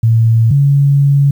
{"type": "tone pair in turn", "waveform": "sine", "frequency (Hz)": [113.5, 140.75], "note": ["A#2", "C#3"], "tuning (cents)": [-46, 27], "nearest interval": "major third", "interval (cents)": 373, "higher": "second", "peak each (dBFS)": -6, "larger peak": "neither", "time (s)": [[0.03, 0.51], [0.51, 1.31]], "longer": "second", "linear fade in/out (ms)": 5, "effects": ["7-bit"]}